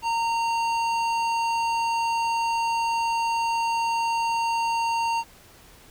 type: tone with hard clipping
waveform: sine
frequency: 921 Hz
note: A#5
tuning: 21 cents flat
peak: -24 dBFS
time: 0.02-5.24 s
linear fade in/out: 50 ms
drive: 13 dB
effects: pink hiss -51 dBFS RMS until 5.9 s